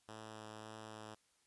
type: tone with vibrato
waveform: 5% pulse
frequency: 108.9 Hz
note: A2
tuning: 17 cents flat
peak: -38 dBFS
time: 0.08-1.15 s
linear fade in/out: 10 ms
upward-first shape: sine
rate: 1.8 Hz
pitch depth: 12 cents each way
effects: white hiss -75 dBFS RMS until 1.46 s + resampled to 24000 Hz